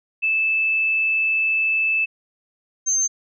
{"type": "tone pair in turn", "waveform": "sine", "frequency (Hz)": [2627, 6304], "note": ["E7", "G8"], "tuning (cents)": [-7, 9], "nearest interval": "octave + minor third", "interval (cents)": 1516, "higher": "second", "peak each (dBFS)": -17, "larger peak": "neither", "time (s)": [[0.22, 2.06], [2.86, 3.08]], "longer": "first", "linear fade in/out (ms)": 20, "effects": []}